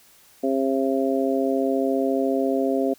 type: harmonic tone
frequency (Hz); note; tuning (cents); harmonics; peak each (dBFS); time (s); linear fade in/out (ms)
134.4; C3; +47; 2 / 3 / 4 / 5; -23 / -25 / -26 / -27; 0.43-2.94; 10
effects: white hiss -54 dBFS RMS until 2.98 s